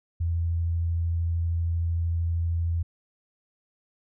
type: tone with vibrato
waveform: sine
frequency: 84.1 Hz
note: E2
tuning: 35 cents sharp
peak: -23 dBFS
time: 0.2-2.83 s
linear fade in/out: 10 ms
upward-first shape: sine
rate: 13 Hz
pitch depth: 9 cents each way
effects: none